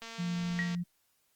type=click train; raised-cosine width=0.2 ms; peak=-27 dBFS; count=167; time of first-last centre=0.02-0.748 s; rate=228 Hz
type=tone; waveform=sine; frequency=175.1 Hz; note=F3; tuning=5 cents sharp; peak=-31 dBFS; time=0.18-0.84 s; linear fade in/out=20 ms
type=tone with exponential decay; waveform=sine; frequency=1903 Hz; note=A#6; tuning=35 cents sharp; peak=-28 dBFS; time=0.59-0.81 s; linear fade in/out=0 ms; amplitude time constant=46 ms
effects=white hiss -73 dBFS RMS until 1.35 s + Opus 32 kbps